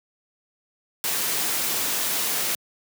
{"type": "noise", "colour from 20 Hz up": "white", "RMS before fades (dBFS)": -25, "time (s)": [1.04, 2.55], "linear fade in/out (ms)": 0, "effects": ["high-pass 150 Hz 12 dB/octave"]}